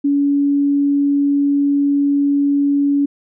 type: tone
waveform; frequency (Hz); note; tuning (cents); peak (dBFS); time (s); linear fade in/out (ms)
sine; 283.5; C#4; +39; -12; 0.04-3.06; 10
effects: none